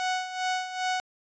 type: tone with tremolo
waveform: sawtooth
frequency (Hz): 740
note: F#5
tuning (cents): 0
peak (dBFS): -21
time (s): 0-1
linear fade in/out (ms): 0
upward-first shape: sine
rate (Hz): 2.5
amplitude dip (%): 70
effects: resampled to 16000 Hz